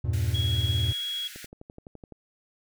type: chord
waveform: triangle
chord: E diminished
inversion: none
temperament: just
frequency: 82.41 / 98.89 / 118.67 Hz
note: E2 / G2 / Bb2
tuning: 0 / +16 / +31 cents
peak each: -26 dBFS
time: 0.04-0.93 s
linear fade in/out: 10 ms
type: high-pass noise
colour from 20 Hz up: pink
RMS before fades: -44 dBFS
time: 0.13-1.46 s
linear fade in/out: 5 ms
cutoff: 1400 Hz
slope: 96 dB/octave
type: tone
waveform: sine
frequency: 3322 Hz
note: G#7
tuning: in tune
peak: -29 dBFS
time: 0.34-1.28 s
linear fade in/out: 10 ms
type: click train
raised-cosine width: 2 ms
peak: -30 dBFS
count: 10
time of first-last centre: 1.36-2.123 s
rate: 11.8 Hz
effects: none